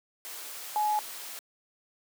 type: tone in noise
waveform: sine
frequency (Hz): 845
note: G#5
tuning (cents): +30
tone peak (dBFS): -24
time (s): 0.76-0.99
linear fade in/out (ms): 0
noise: white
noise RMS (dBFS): -41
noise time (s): 0.25-1.39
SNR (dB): +14
effects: high-pass 400 Hz 12 dB/octave